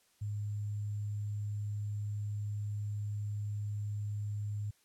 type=tone with sample-and-hold; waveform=sine; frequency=103.83 Hz; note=G#2; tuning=in tune; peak=-34 dBFS; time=0.21-4.71 s; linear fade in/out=10 ms; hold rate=7350 Hz; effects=white hiss -70 dBFS RMS until 4.84 s + low-pass 12000 Hz 12 dB/octave